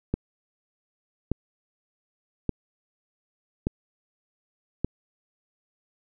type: click train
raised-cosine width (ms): 3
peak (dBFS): -11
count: 5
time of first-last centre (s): 0.14-4.846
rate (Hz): 0.85
effects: none